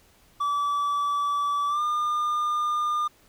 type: tone with pitch glide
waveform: triangle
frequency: 1153 to 1207.5 Hz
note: D6 to D6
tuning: -32 to +48 cents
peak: -21 dBFS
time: 0.4-3.08 s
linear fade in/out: 10 ms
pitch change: +80 cents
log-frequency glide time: 1.68-1.82 s
effects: pink hiss -59 dBFS RMS until 3.28 s